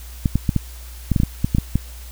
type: clicks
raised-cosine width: 5 ms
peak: -4 dBFS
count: 12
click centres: 0.258 / 0.356 / 0.492 / 0.563 / 1.117 / 1.162 / 1.201 / 1.234 / 1.445 / 1.549 / 1.584 / 1.756 s
effects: added 60 Hz sine -34 dBFS peak until 2.11 s + white hiss -43 dBFS RMS until 2.11 s